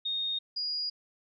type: tone pair in turn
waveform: sine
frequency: 3700 / 4874 Hz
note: A#7 / D#8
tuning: -14 / -37 cents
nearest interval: perfect fourth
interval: 477 cents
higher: second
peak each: -29 / -30 dBFS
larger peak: first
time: 0.05-0.39 / 0.56-0.9 s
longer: neither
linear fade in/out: 10 ms
effects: none